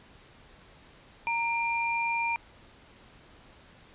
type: tone pair together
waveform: sine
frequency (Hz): 928.7 / 2388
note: A#5 / D7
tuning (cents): -7 / +28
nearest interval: octave + major third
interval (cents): 1635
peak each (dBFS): -29 / -29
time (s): 1.27-2.36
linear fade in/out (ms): 0
effects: pink hiss -55 dBFS RMS until 3.94 s + resampled to 8000 Hz